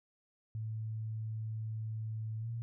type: tone with pitch glide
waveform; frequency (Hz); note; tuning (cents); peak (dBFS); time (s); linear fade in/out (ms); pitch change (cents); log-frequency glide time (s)
sine; 110 to 115.8; A2 to A#2; 0 to -11; -36; 0.55-2.62; 0; +89; 2.39-2.49
effects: none